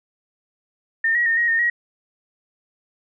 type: tone with pitch steps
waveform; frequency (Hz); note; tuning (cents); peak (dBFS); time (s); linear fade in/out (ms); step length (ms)
sine; 1815 / 1908 / 1828 / 1888 / 1831 / 1901; A#6 / A#6 / A#6 / A#6 / A#6 / A#6; -47 / +40 / -34 / +22 / -32 / +33; -16; 1.04-1.7; 5; 110
effects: none